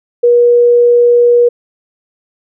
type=tone; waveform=sine; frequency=480.3 Hz; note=B4; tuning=48 cents flat; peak=-4 dBFS; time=0.23-1.49 s; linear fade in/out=10 ms; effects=none